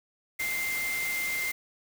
sine tone in noise, 2093 Hz, C7, in tune, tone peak -29 dBFS, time 0.39-1.52 s, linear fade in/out 10 ms, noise white, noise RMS -36 dBFS, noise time 0.39-1.52 s, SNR +4 dB, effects none

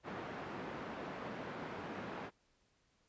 pink band-pass noise, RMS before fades -45 dBFS, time 0.03-2.31 s, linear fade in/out 50 ms, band 180 to 1700 Hz, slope 12 dB/octave, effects pink hiss -75 dBFS RMS until 3.08 s + resampled to 16000 Hz

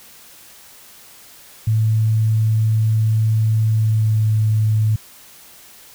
sine tone with pitch glide, 110 to 108.42 Hz, A2 to A2, 0 to -25 cents, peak -13 dBFS, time 1.67-4.96 s, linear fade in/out 5 ms, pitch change -25 cents, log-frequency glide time 3.71-4.31 s, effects white hiss -44 dBFS RMS until 5.94 s

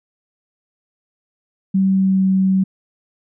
sine tone with pitch glide, 191.9 to 190.13 Hz, G3 to F#3, -37 to +47 cents, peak -12 dBFS, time 1.74-2.64 s, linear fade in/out 10 ms, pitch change -16 cents, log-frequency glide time 1.88-2.26 s, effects none

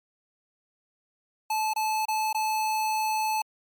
square tone with dropouts, 868 Hz, A5, 24 cents flat, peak -25 dBFS, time 1.5-3.42 s, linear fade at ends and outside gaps 5 ms, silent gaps 1.735-1.761 / 2.054-2.083 / 2.329-2.346 s, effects MP3 96 kbps

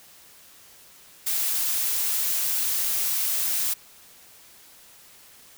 blue noise, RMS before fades -25 dBFS, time 1.26-3.74 s, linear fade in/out 10 ms, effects white hiss -51 dBFS RMS until 5.57 s

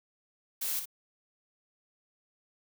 blue noise with echo, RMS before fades -33 dBFS, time 0.61-0.8 s, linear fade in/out 10 ms, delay 57 ms, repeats 1, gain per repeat -7 dB, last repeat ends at 0.857 s, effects none

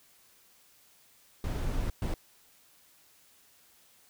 brown noise bursts at uneven times, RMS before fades -31 dBFS, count 2, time 1.44-1.9 / 2.02-2.14 s, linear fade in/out 2 ms, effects white hiss -62 dBFS RMS until 4.09 s

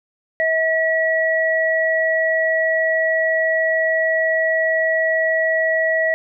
sine tone pair together, 644.4 / 1931 Hz, E5 / B6, -39 / -39 cents, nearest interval octave + perfect fifth, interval 1900 cents, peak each -18 dBFS, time 0.4-6.14 s, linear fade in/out 0 ms, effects none

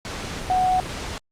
sine tone in noise, 740 Hz, F#5, in tune, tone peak -17 dBFS, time 0.5-0.8 s, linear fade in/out 0 ms, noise pink, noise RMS -31 dBFS, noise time 0.05-1.18 s, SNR +11 dB, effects low-pass 7000 Hz 12 dB/octave + Opus 48 kbps

